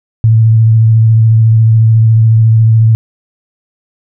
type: tone with vibrato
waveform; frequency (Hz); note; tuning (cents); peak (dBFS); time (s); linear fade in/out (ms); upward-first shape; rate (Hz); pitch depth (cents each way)
sine; 111.9; A2; +30; -3; 0.24-2.95; 0; triangle; 14; 29
effects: none